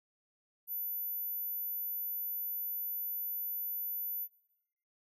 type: tone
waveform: sine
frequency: 14000 Hz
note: A9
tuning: 10 cents flat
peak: -35 dBFS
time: 0.67-4.28 s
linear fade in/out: 50 ms
effects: noise-tail reverb RT60 0.8 s tail -18 dB re dry

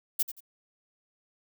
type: noise with echo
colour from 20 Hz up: violet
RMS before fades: -25 dBFS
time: 0.19-0.23 s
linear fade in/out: 10 ms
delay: 88 ms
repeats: 2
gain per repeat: -12 dB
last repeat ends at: 0.406 s
effects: none

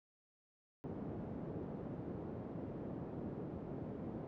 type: band-pass noise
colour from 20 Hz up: pink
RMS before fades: -45 dBFS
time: 0.84-4.27 s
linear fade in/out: 0 ms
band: 140 to 420 Hz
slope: 12 dB/octave
effects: none

